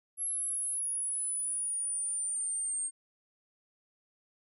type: exponential sweep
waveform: sine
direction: down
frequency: 11175 to 8540 Hz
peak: -31 dBFS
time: 0.17-2.91 s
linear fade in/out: 50 ms
effects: none